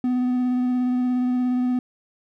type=tone with vibrato; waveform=triangle; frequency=250 Hz; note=B3; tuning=21 cents sharp; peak=-17 dBFS; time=0.04-1.79 s; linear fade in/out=2 ms; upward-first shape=sine; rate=17 Hz; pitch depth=14 cents each way; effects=none